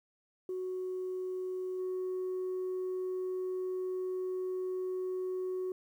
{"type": "tone with level steps", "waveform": "sine", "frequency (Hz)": 369.9, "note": "F#4", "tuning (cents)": 0, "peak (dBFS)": [-33, -31], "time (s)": [0.49, 5.72], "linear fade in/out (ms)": 2, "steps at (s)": 1.78, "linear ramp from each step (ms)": 20, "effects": ["tanh soft clip ceiling -31 dBFS", "11-bit"]}